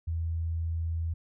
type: tone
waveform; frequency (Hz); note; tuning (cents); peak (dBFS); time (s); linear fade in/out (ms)
sine; 82.41; E2; 0; -28; 0.07-1.14; 10
effects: none